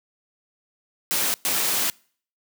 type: noise bursts at uneven times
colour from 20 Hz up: white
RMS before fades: -23 dBFS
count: 2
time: 1.11-1.34 / 1.45-1.9 s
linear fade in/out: 0 ms
effects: noise-tail reverb RT60 0.5 s tail -26 dB re dry + high-pass 150 Hz 12 dB/octave